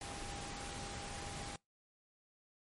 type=tone in noise; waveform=sine; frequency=804 Hz; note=G5; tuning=44 cents sharp; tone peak=-51 dBFS; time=0.01-1.56 s; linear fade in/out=2 ms; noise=pink; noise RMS=-45 dBFS; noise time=0.01-1.56 s; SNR=-9 dB; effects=noise-tail reverb RT60 0.2 s tail -26 dB re dry + MP3 48 kbps